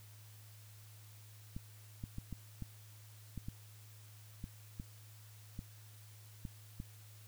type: clicks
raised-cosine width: 5 ms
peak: -30 dBFS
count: 12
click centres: 1.565 / 2.039 / 2.184 / 2.327 / 2.623 / 3.377 / 3.485 / 4.441 / 4.799 / 5.591 / 6.452 / 6.801 s
effects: added 106 Hz sine -55 dBFS peak until 7.27 s + white hiss -62 dBFS RMS until 7.27 s